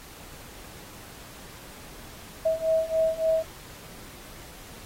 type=beating tone pair; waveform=sine; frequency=642 / 645.5 Hz; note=E5 / E5; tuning=-46 / -37 cents; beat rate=3.5 Hz; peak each=-26 / -24 dBFS; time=2.45-3.43 s; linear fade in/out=10 ms; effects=pink hiss -46 dBFS RMS until 4.85 s + AAC 48 kbps